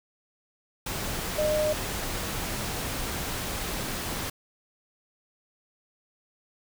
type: tone in noise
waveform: sine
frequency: 610 Hz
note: D#5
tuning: 34 cents flat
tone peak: -23 dBFS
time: 1.38-1.73 s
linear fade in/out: 5 ms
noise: pink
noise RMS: -32 dBFS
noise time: 0.86-4.3 s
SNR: +6 dB
effects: none